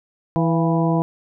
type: harmonic tone with a mistuned harmonic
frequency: 164 Hz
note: E3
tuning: 9 cents flat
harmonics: 1 / 2 / 3 / 4 / 5 / 6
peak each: -18 / -22 / -27 / -25 / -30 / -27 dBFS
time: 0.36-1.02 s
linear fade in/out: 0 ms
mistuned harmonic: 4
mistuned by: +55 cents
effects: none